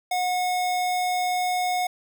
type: tone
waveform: square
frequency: 727 Hz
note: F#5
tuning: 31 cents flat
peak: -23 dBFS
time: 0.11-1.87 s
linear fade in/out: 5 ms
effects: none